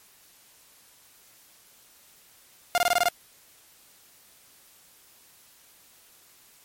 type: tone bursts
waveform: sawtooth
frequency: 704 Hz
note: F5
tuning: 14 cents sharp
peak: -15 dBFS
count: 7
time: 2.75-3.085 s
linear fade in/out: 0 ms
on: 29 ms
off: 22 ms
effects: white hiss -56 dBFS RMS until 6.64 s + MP3 64 kbps